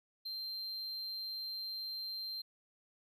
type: tone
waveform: triangle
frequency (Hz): 4151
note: C8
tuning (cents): -15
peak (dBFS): -38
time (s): 0.25-2.42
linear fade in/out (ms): 10
effects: none